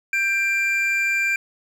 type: tone pair together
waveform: triangle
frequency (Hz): 1581.1 / 2369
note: G6 / D7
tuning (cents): +14 / +14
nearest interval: perfect fifth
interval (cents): 700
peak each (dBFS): -23 / -18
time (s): 0.13-1.36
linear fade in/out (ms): 2
effects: none